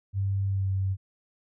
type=tone with pitch glide; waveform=sine; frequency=98 to 95.98 Hz; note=G2 to G2; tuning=0 to -36 cents; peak=-24 dBFS; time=0.13-0.97 s; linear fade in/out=50 ms; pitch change=-36 cents; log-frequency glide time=0.47-0.69 s; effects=none